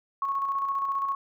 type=tone with tremolo; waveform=sine; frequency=1101 Hz; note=C#6; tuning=12 cents flat; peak=-24 dBFS; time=0.22-1.15 s; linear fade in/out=2 ms; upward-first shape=square; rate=15 Hz; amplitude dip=35%; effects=none